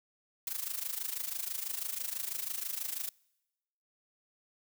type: noise with amplitude modulation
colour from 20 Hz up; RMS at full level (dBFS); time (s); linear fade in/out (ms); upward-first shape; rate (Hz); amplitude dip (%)
blue; -34; 0.47-3.09; 2; sine; 26.1; 80
effects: noise-tail reverb RT60 1.0 s tail -26 dB re dry

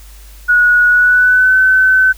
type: tone with pitch glide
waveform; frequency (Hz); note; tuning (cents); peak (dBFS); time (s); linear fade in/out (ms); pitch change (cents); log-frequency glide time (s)
sine; 1458 to 1521.7; F#6 to F#6; -26 to +48; -6; 0.48-2.13; 20; +74; 0.88-1.57
effects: added 50 Hz sine -34 dBFS peak until 2.17 s + white hiss -43 dBFS RMS until 2.17 s

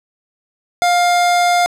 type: tone pair together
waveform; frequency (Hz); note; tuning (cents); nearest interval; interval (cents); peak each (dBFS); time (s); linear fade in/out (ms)
square; 706 / 1399.4; F5 / F6; +19 / +3; octave; 1184; -12 / -23; 0.82-1.66; 0
effects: low-pass 10000 Hz 12 dB/octave

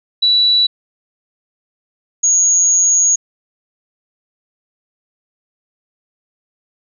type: tone pair in turn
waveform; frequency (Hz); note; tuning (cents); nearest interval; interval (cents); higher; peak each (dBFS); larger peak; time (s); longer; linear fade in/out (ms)
sine; 3940 / 6661; B7 / G#8; -5 / +4; major sixth; 909; second; -9; neither; 0.22-0.67 / 2.23-3.16; second; 10
effects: none

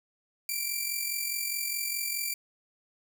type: tone with amplitude modulation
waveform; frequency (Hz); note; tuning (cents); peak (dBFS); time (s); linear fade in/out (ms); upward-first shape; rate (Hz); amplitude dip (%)
5% pulse; 2349; D7; 0; -18; 0.49-2.34; 2; sine; 44.8; 50
effects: 10-bit

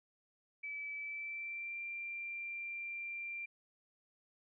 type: tone with pitch glide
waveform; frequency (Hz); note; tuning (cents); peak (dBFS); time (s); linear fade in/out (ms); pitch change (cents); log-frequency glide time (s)
sine; 2303 to 2370; D7 to D7; -34 to +15; -40; 0.63-3.46; 10; +49; 0.96-1.81
effects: none

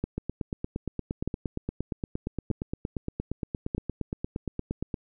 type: two click trains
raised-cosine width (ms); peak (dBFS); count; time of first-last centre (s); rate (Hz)
3; -15 / -17; 4 / 42; 0.04-3.748 / 0.18-4.942; 0.809 / 8.61
effects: none

